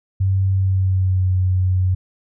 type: tone with pitch glide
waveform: sine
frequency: 95.9 to 92.42 Hz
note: G2 to F#2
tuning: -37 to -1 cents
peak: -14 dBFS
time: 0.2-1.95 s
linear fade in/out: 10 ms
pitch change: -64 cents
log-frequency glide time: 0.52-1.32 s
effects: none